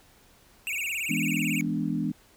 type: tone with vibrato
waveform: square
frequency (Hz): 2489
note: D#7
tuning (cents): 0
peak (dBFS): -29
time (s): 0.67-1.61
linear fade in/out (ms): 0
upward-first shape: sine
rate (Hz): 18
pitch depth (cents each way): 210
type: chord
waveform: sine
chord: E dominant seventh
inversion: none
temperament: equal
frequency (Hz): 164.81 / 207.7 / 246.9 / 293.7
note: E3 / G#3 / B3 / D4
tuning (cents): 0 / 0 / 0 / 0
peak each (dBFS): -31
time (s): 1.09-2.12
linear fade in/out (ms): 10
effects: pink hiss -58 dBFS RMS until 2.36 s